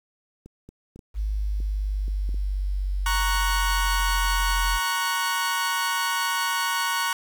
clicks, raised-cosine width 3 ms, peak -30 dBFS, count 8, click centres 0.46 / 0.69 / 0.96 / 0.992 / 1.603 / 2.081 / 2.291 / 2.344 s
sine exponential sweep, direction down, 51.91 to 43.56 Hz, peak -23 dBFS, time 1.14-4.8 s, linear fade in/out 50 ms
sawtooth chord, F# major, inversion first, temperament equal, 932.3 / 1108.7 / 1480 Hz, A#5 / C#6 / F#6, 0 / 0 / 0 cents, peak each -24 dBFS, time 3.06-7.13 s, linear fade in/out 2 ms
effects 9-bit

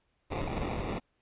pink noise with sample-and-hold, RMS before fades -34 dBFS, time 0.3-1 s, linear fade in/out 20 ms, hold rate 1575 Hz, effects pink hiss -75 dBFS RMS until 1.21 s + resampled to 8000 Hz

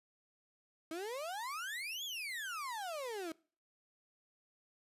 35% pulse exponential two-way sweep, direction up then down, 310 to 3470 to 310 Hz, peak -38 dBFS, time 0.91-3.32 s, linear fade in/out 2 ms, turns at 2.04 s, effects noise-tail reverb RT60 0.4 s tail -23 dB re dry + resampled to 32000 Hz

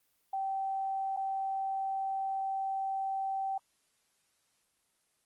sine tone with dropouts, 775 Hz, G5, 20 cents flat, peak -31 dBFS, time 0.33-3.58 s, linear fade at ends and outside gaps 5 ms, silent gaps 1.165-1.171 s, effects white hiss -74 dBFS RMS until 5.25 s + Opus 24 kbps

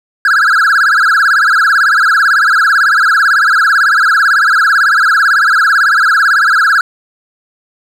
triangle tone with vibrato, 1480 Hz, F#6, in tune, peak -4 dBFS, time 0.25-6.81 s, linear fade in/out 2 ms, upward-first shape sine, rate 18 Hz, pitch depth 220 cents each way, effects none

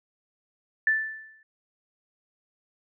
sine tone with exponential decay, 1760 Hz, A6, in tune, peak -17 dBFS, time 0.87-1.43 s, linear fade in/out 2 ms, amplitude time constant 120 ms, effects none

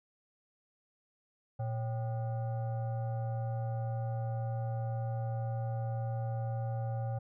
sine tone with frequency modulation, 116.54 Hz, A#2, in tune, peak -32 dBFS, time 1.59-7.19 s, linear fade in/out 10 ms, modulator 665 Hz, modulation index 0.54, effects none

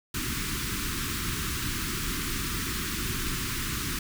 pink band-stop noise, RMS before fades -31 dBFS, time 0.14-3.99 s, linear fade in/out 5 ms, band 380 to 1100 Hz, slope 48 dB/octave, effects none

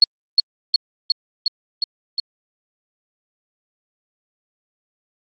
sine tone with echo, 4346 Hz, C#8, 35 cents flat, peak -6 dBFS, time 0.02-0.04 s, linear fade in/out 2 ms, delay 360 ms, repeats 6, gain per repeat -2 dB, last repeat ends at 2.2 s, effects Opus 24 kbps

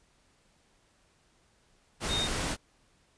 sine tone in noise, 3696 Hz, A#7, 16 cents flat, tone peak -29 dBFS, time 2.08-2.29 s, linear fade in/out 50 ms, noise pink, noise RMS -32 dBFS, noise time 2-2.57 s, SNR 0 dB, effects pink hiss -67 dBFS RMS until 3.17 s + resampled to 22050 Hz

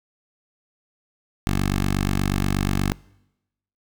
10% pulse tone with notch filter, 48.33 Hz, G1, 24 cents flat, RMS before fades -22 dBFS, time 1.47-2.92 s, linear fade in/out 0 ms, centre 570 Hz, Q 1.4, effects noise-tail reverb RT60 0.9 s tail -23 dB re dry

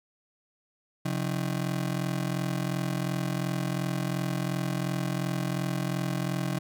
35% pulse ring-modulated tone, 155.56 Hz, D#3, in tune, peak -23 dBFS, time 1.05-6.59 s, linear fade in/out 5 ms, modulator 21.4 Hz, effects none

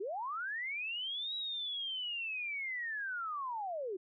sine linear two-way sweep, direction up then down, 351.2 to 3885 to 351.2 Hz, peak -36 dBFS, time 0-3.97 s, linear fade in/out 10 ms, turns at 1.35 s, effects none

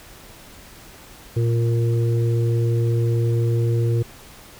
harmonic tone, 116.54 Hz, A#2, in tune, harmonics 1 / 3 / 4, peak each -17 / -27 / -29 dBFS, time 1.36-4.03 s, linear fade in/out 10 ms, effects pink hiss -44 dBFS RMS until 4.59 s

